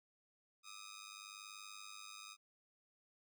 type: ring-modulated tone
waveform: 10% pulse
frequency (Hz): 1244.5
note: D#6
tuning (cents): 0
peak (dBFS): -40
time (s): 0.63-2.37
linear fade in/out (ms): 50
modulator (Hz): 50.4
effects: none